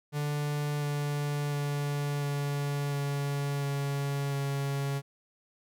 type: tone with pitch steps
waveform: 45% pulse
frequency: 146.83 / 145.56 / 144.31 / 143.06 / 141.83 / 140.6 / 139.39 Hz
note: D3 / D3 / D3 / D3 / C#3 / C#3 / C#3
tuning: 0 / -15 / -30 / -45 / +40 / +25 / +10 cents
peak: -29 dBFS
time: 0.12-5.02 s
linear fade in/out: 50 ms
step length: 700 ms
effects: none